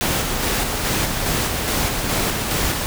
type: noise with tremolo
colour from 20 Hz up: pink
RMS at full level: -20 dBFS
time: 0.01-2.86 s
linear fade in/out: 0 ms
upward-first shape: square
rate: 2.4 Hz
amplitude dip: 30%
effects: none